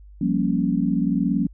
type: chord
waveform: sine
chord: G half-diminished seventh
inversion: third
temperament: equal with one note detuned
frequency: 175.22 / 196 / 233.1 / 277.2 Hz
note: F3 / G3 / Bb3 / Db4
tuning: +6 / 0 / 0 / 0 cents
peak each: -24 dBFS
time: 0.21-1.47 s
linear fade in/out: 5 ms
effects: added 50 Hz sine -42 dBFS peak until 1.53 s